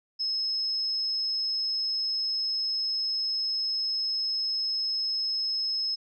sine tone, 5180 Hz, E8, 31 cents flat, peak -26 dBFS, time 0.19-5.96 s, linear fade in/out 20 ms, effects none

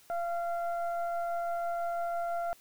sine tone with frequency modulation, 687 Hz, F5, 29 cents flat, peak -30 dBFS, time 0.1-2.53 s, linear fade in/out 0 ms, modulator 690 Hz, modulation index 0.58, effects white hiss -60 dBFS RMS until 2.6 s

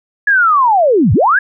sine linear two-way sweep, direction down then up, 1705 to 81.1 to 1705 Hz, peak -7 dBFS, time 0.27-1.39 s, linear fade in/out 5 ms, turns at 1.13 s, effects none

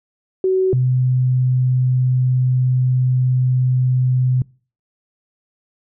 sine tone pair in turn, 376.1 / 127.37 Hz, F#4 / C3, +28 / -46 cents, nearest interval octave + perfect fifth, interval 1874 cents, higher first, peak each -13 dBFS, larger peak neither, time 0.44-0.73 / 0.73-4.42 s, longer second, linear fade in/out 2 ms, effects noise-tail reverb RT60 0.4 s tail -25 dB re dry

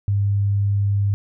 sine tone, 100.6 Hz, G2, 45 cents sharp, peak -16 dBFS, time 0.08-1.14 s, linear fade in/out 0 ms, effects none

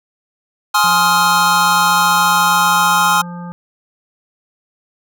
square chord, F minor seventh, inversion first, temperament just, 838.1 / 1047.7 / 1257.2 / 1396.9 Hz, Ab5 / C6 / Eb6 / F6, +16 / +2 / +18 / 0 cents, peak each -17 dBFS, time 0.74-3.22 s, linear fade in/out 10 ms
harmonic tone, 174.61 Hz, F3, in tune, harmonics 1 / 3 / 5 / 7 / 9, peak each -26 / -39 / -35 / -38 / -45 dBFS, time 0.84-3.52 s, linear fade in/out 0 ms
effects none

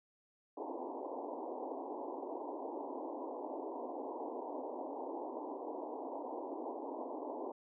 pink band-pass noise, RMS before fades -43 dBFS, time 0.57-7.52 s, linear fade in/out 5 ms, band 260 to 1000 Hz, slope 96 dB/octave, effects none

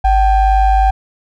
triangle ring-modulated tone, 410.2 Hz, G#4, 21 cents flat, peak -3 dBFS, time 0.04-0.91 s, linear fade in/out 10 ms, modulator 359 Hz, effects none

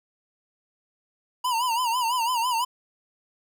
square tone with vibrato, 960 Hz, B5, 49 cents flat, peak -23 dBFS, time 1.44-2.65 s, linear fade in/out 10 ms, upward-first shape sine, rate 6 Hz, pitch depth 110 cents each way, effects none

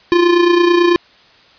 square tone with amplitude modulation, 347.7 Hz, F4, 8 cents flat, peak -7 dBFS, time 0.12-0.96 s, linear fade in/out 0 ms, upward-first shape sine, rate 29.1 Hz, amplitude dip 55%, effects white hiss -47 dBFS RMS until 1.58 s + resampled to 11025 Hz

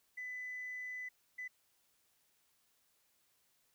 sine tone bursts at uneven times, 2001 Hz, B6, 22 cents sharp, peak -40 dBFS, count 2, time 0.17-1.09 / 1.38-1.48 s, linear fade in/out 10 ms, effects tanh soft clip ceiling -37 dBFS + white hiss -75 dBFS RMS until 3.74 s

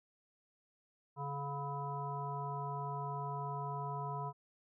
harmonic tone with a mistuned harmonic, 141.4 Hz, C#3, 35 cents sharp, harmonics 1 / 3 / 5 / 7 / 9, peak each -41 / -48 / -46 / -41 / -51 dBFS, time 1.16-4.33 s, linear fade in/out 50 ms, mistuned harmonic 9, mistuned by +17 cents, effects none

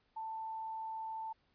sine tone, 887 Hz, A5, 14 cents sharp, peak -39 dBFS, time 0.16-1.33 s, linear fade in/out 10 ms, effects pink hiss -75 dBFS RMS until 1.54 s + resampled to 11025 Hz

